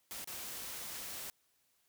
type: noise with dropouts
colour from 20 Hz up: white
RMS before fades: -44 dBFS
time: 0.11-1.3 s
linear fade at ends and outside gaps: 0 ms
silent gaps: 0.244-0.274 s
effects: white hiss -75 dBFS RMS until 1.88 s